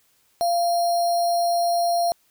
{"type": "tone with sample-and-hold", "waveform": "sine", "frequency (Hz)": 691, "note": "F5", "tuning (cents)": -19, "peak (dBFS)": -18, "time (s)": [0.41, 2.12], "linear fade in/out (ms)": 0, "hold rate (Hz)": 4900, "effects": ["white hiss -63 dBFS RMS until 2.3 s"]}